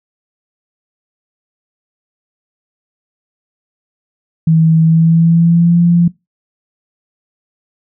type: tone with pitch glide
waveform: sine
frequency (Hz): 161.4 to 171.99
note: E3 to F3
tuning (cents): -36 to -26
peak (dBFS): -6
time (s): 4.47-6.08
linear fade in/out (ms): 5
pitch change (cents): +110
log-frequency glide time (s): 4.82-5.79
effects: noise-tail reverb RT60 0.2 s tail -21 dB re dry